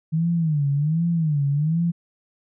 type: tone with vibrato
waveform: sine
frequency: 154.8 Hz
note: D#3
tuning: 9 cents flat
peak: -18 dBFS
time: 0.12-1.92 s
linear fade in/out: 20 ms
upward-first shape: sine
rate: 1.3 Hz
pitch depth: 170 cents each way
effects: none